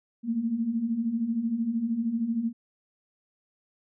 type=beating tone pair; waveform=sine; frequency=219.9 / 232.9 Hz; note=A3 / A#3; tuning=-1 / -1 cents; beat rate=13 Hz; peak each=-32 / -26 dBFS; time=0.23-2.53 s; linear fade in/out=50 ms; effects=none